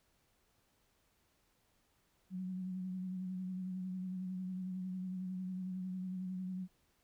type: tone with vibrato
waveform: sine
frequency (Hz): 185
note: F#3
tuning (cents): 0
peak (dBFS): -38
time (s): 2.3-6.68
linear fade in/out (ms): 50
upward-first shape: sine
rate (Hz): 11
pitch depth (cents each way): 30
effects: pink hiss -75 dBFS RMS until 7.03 s